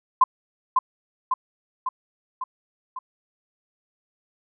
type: tone with echo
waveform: sine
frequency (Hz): 1033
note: C6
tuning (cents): -22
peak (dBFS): -10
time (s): 0.21-0.24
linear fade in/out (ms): 5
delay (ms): 550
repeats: 5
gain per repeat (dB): -4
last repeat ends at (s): 2.99
effects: none